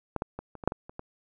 clicks, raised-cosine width 1 ms, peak -15 / -15 / -22 / -29 / -25 / -7 / -20 / -29 / -23 dBFS, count 9, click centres 0.163 / 0.221 / 0.39 / 0.553 / 0.638 / 0.676 / 0.721 / 0.895 / 0.994 s, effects none

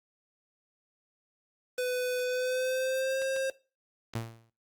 square tone with pitch glide, 500 to 532.8 Hz, B4 to C5, +21 to +31 cents, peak -29 dBFS, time 1.78-3.5 s, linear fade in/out 2 ms, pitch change +110 cents, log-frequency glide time 2.26-3.2 s
clicks, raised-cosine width 0.2 ms, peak -26 dBFS, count 3, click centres 3.219 / 3.364 / 4.137 s
sawtooth tone with exponential decay, 114.2 Hz, A#2, 35 cents flat, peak -26 dBFS, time 4.15-4.5 s, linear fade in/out 5 ms, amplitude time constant 74 ms
effects noise-tail reverb RT60 0.3 s tail -19 dB re dry + Opus 24 kbps

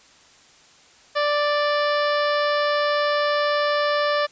harmonic tone, 587.3 Hz, D5, in tune, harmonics 1 / 2 / 3 / 4 / 5 / 6 / 7 / 8 / 9, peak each -21 / -24 / -27 / -35 / -35 / -35 / -37 / -37 / -37 dBFS, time 1.15-4.27 s, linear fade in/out 20 ms, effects white hiss -52 dBFS RMS until 4.31 s + resampled to 16000 Hz

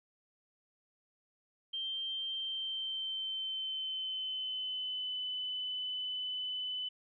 sine tone with pitch glide, 3148 to 3009 Hz, G7 to F#7, +7 to +28 cents, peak -35 dBFS, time 1.73-6.89 s, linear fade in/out 10 ms, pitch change -79 cents, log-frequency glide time 2.24-5.16 s, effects none

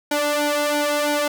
sawtooth tone with flanger, 294 Hz, D4, 2 cents sharp, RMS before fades -21 dBFS, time 0.11-1.28 s, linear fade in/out 5 ms, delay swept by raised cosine 1.3 to 1.95 ms, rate 3 Hz, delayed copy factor +0.85, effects none

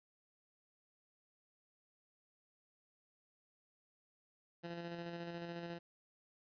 15% pulse tone with tremolo, 170.8 Hz, F3, 38 cents flat, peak -36 dBFS, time 4.63-5.79 s, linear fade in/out 20 ms, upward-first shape square, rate 14 Hz, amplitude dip 30%, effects resampled to 11025 Hz

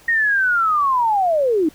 sine linear sweep, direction down, 1878 to 292.7 Hz, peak -14 dBFS, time 0.08-1.69 s, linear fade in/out 5 ms, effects pink hiss -48 dBFS RMS until 1.74 s

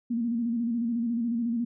sine tone with vibrato, 234 Hz, A#3, 7 cents sharp, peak -25 dBFS, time 0.1-1.65 s, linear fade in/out 10 ms, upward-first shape square, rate 14 Hz, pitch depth 50 cents each way, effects none

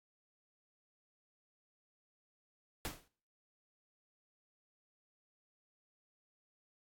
pink noise with exponential decay, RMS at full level -37 dBFS, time 2.85-3.08 s, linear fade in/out 0 ms, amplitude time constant 49 ms, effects noise-tail reverb RT60 0.5 s tail -23 dB re dry + AAC 64 kbps

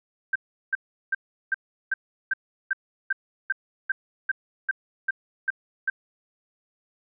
sine tone bursts, 1568 Hz, G6, in tune, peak -20 dBFS, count 15, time 0.33-5.9 s, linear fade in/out 5 ms, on 26 ms, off 370 ms, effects none

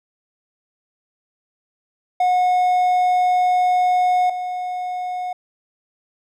triangle tone pair in turn, 727 / 727 Hz, F#5 / F#5, -31 / -31 cents, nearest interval unison, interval 0 cents, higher neither, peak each -12 / -21 dBFS, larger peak first, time 2.2-4.3 / 4.3-5.33 s, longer first, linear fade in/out 5 ms, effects none

